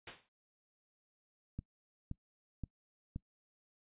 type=noise with exponential decay; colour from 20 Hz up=white; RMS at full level=-39 dBFS; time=0.07-0.29 s; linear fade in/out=5 ms; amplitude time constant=46 ms
type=click train; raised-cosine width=5 ms; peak=-28 dBFS; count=4; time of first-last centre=1.59-3.161 s; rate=1.91 Hz
effects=noise-tail reverb RT60 0.1 s tail -24 dB re dry + resampled to 8000 Hz